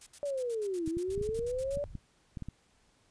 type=noise bursts; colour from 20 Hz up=blue; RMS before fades=-47 dBFS; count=15; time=0.01-1.76 s; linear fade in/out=5 ms; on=56 ms; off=65 ms
type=linear two-way sweep; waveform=sine; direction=down then up; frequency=585 to 315.7 to 585 Hz; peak=-31 dBFS; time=0.23-1.84 s; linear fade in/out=0 ms; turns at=0.87 s
type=clicks; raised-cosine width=5 ms; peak=-27 dBFS; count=11; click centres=0.877 / 0.97 / 1.178 / 1.213 / 1.291 / 1.391 / 1.772 / 1.953 / 2.372 / 2.423 / 2.486 s
type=low-pass noise; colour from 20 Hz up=pink; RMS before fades=-47 dBFS; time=1.06-2 s; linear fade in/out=50 ms; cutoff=120 Hz; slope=24 dB/octave
effects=pink hiss -68 dBFS RMS until 3.1 s + resampled to 22050 Hz